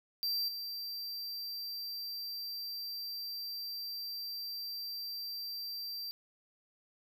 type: tone with level steps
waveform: square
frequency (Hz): 4700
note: D8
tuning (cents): +1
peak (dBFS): -32 / -39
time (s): 0.23-6.11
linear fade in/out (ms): 0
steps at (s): 0.48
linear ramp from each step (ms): 5
effects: none